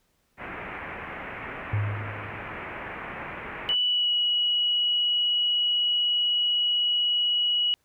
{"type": "low-pass noise", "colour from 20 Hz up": "white", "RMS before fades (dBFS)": -37, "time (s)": [0.37, 3.76], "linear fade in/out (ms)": 50, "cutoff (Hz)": 2400, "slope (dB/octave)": 48}
{"type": "tone with exponential decay", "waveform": "sine", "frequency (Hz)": 103.83, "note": "G#2", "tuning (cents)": 0, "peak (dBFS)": -21, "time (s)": [1.73, 2.79], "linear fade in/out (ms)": 5, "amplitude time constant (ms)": 230}
{"type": "tone with pitch glide", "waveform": "sine", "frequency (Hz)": [2960, 2919], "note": ["F#7", "F#7"], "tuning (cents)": [0, -24], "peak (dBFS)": -21, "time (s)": [3.69, 7.74], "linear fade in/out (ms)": 0, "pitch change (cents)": -24, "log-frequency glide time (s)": [3.84, 4.13]}
{"effects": ["pink hiss -70 dBFS RMS until 7.84 s"]}